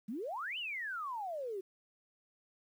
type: exponential two-way sweep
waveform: sine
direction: up then down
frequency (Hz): 196 to 3071 to 366.7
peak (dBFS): -37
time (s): 0.08-1.61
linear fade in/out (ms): 10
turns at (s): 0.58
effects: 11-bit